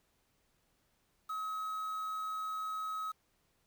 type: tone with quantisation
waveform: triangle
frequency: 1277 Hz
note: D#6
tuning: 45 cents sharp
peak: -34 dBFS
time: 1.29-3.12 s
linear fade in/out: 10 ms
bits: 9
effects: pink hiss -75 dBFS RMS until 3.66 s